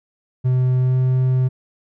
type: tone with pitch glide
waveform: triangle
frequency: 127.5 to 128.76 Hz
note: C3 to C3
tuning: -44 to -27 cents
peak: -12 dBFS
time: 0.44-1.49 s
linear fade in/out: 20 ms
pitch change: +17 cents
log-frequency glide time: 0.8-0.97 s
effects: none